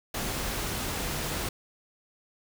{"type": "noise", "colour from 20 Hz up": "pink", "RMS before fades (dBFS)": -32, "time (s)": [0.14, 1.49], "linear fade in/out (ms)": 5, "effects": []}